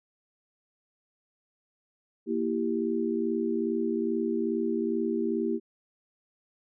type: chord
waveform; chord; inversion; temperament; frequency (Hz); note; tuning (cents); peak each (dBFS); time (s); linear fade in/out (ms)
sine; E diminished; second; equal; 233.1 / 329.6 / 392; Bb3 / E4 / G4; 0 / 0 / 0; -30; 2.26-5.6; 50
effects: none